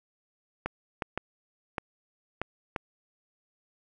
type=clicks; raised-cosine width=0.5 ms; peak=-15 dBFS; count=6; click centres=0.66 / 1.022 / 1.176 / 1.782 / 2.416 / 2.762 s; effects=none